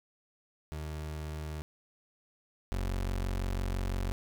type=tone pair in turn; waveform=30% pulse; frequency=76.8 / 45.95 Hz; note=D#2 / F#1; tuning=-22 / -11 cents; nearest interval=major sixth; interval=889 cents; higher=first; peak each=-34 / -28 dBFS; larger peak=second; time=0.72-1.62 / 2.72-4.12 s; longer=second; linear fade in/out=0 ms; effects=none